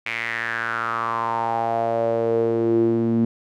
sawtooth tone with band-pass filter sweep, 115.1 Hz, A#2, 22 cents flat, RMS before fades -22 dBFS, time 0.06-3.25 s, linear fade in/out 5 ms, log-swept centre 2300 to 250 Hz, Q 5.8, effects none

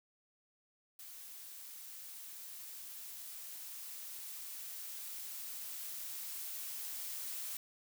blue noise with level ramp, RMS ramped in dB -51 to -42 dBFS, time 0.99-7.57 s, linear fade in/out 2 ms, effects none

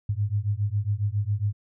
sine beating tone pair, 99.6 / 106.9 Hz, G2 / A2, +28 / -49 cents, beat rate 7.3 Hz, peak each -26 dBFS, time 0.09-1.53 s, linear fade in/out 5 ms, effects none

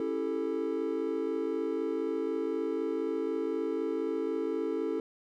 triangle chord, A dominant seventh, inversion first, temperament just, 275 / 330 / 396 / 440 Hz, C#4 / E4 / G4 / A4, -14 / +2 / +18 / 0 cents, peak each -35 / -32 / -36 / -31 dBFS, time 0-5 s, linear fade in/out 2 ms, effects none

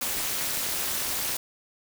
white noise with amplitude modulation, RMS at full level -25 dBFS, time 0.01-1.37 s, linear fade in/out 5 ms, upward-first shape sine, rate 287 Hz, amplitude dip 95%, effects none

